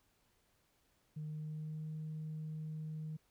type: tone with pitch glide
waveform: sine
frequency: 153.1 to 155.69 Hz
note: D#3 to D#3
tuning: -28 to +1 cents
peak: -39 dBFS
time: 1.16-3.17 s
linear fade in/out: 10 ms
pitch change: +29 cents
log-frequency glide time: 1.27-1.86 s
effects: tanh soft clip ceiling -37 dBFS + pink hiss -75 dBFS RMS until 3.3 s